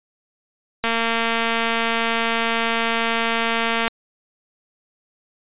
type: click train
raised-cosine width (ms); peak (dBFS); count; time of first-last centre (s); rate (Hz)
0.3; -5; 697; 0.84-3.879; 229
effects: resampled to 8000 Hz